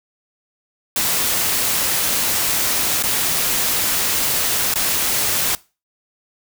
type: noise with dropouts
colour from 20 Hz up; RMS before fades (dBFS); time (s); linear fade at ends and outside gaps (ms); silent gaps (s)
white; -19; 0.96-5.55; 1; 3.025-3.036 / 4.739-4.757
effects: noise-tail reverb RT60 0.3 s tail -21 dB re dry